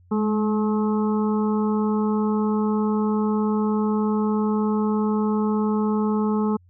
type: harmonic tone with a mistuned harmonic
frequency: 214.6 Hz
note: A3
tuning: 43 cents flat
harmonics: 1 / 2 / 4 / 5 / 6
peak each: -20 / -26 / -32 / -34 / -36 dBFS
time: 0.11-6.57 s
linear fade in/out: 10 ms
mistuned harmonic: 1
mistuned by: -29 cents
effects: added 89 Hz sine -51 dBFS peak until 6.69 s